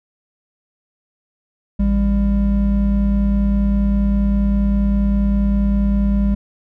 triangle tone pair together, 55 / 200 Hz, A1 / G3, 0 / +35 cents, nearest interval octave + minor seventh, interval 2235 cents, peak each -14 dBFS, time 1.79-6.35 s, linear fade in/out 10 ms, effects none

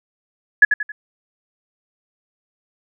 sine tone with echo, 1694 Hz, G#6, 34 cents sharp, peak -4 dBFS, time 0.62-0.65 s, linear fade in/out 5 ms, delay 90 ms, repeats 3, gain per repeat -8 dB, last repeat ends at 0.92 s, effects none

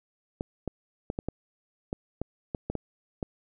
clicks, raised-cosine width 2 ms, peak -17 dBFS, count 11, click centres 0.409 / 0.677 / 1.101 / 1.189 / 1.286 / 1.929 / 2.216 / 2.548 / 2.7 / 2.753 / 3.228 s, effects none

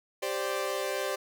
sawtooth chord, G suspended fourth, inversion none, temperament equal, 392 / 523.3 / 587.3 Hz, G4 / C5 / D5, 0 / 0 / 0 cents, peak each -31 / -30 / -30 dBFS, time 0.22-1.16 s, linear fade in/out 10 ms, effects none

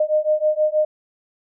sine beating tone pair, 610 / 616.3 Hz, D#5 / D#5, -34 / -17 cents, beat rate 6.3 Hz, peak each -19 dBFS, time 0-0.85 s, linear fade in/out 5 ms, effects none

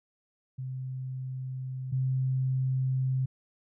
sine tone pair in turn, 130 / 130.73 Hz, C3 / C3, -11 / -1 cents, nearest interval unison, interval 10 cents, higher second, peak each -33 / -25 dBFS, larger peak second, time 0.58-1.92 / 1.92-3.26 s, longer neither, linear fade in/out 10 ms, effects none

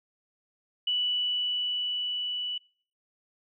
sine tone with level ramp, 2960 Hz, F#7, in tune, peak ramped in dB -24 to -30 dBFS, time 0.87-2.58 s, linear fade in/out 5 ms, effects noise-tail reverb RT60 0.5 s tail -25 dB re dry

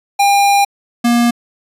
square tone pair in turn, 803 / 237.6 Hz, G5 / A#3, +41 / +33 cents, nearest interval octave + major sixth, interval 2108 cents, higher first, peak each -9 / -10 dBFS, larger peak first, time 0.19-0.65 / 1.04-1.31 s, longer first, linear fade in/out 10 ms, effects resampled to 32000 Hz

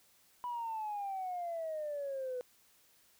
sine exponential sweep, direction down, 987.8 to 493.9 Hz, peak -35 dBFS, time 0.44-2.41 s, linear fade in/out 0 ms, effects tanh soft clip ceiling -32 dBFS + white hiss -67 dBFS RMS until 3.19 s

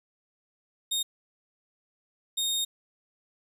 sawtooth tone bursts at uneven times, 3700 Hz, A#7, 14 cents flat, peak -23 dBFS, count 2, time 0.91-1.03 / 2.37-2.65 s, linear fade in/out 10 ms, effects resampled to 32000 Hz + 10-bit

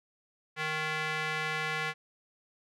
square tone with band-pass filter, 155.56 Hz, D#3, in tune, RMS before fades -33 dBFS, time 0.56-1.94 s, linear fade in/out 50 ms, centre 2000 Hz, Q 1.6, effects none

